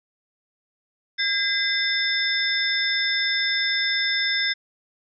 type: tone cluster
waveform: sine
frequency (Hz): 1616 / 2039 / 3590 / 5250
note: G#6 / C7 / A7 / E8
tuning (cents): -48 / -45 / +34 / -8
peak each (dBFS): -26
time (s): 1.18-4.54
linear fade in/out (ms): 20
effects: none